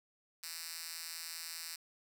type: tone with high-pass filter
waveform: 5% pulse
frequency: 165 Hz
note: E3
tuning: 2 cents sharp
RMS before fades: -45 dBFS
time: 0.43-1.76 s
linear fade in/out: 5 ms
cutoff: 4300 Hz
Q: 0.83
effects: none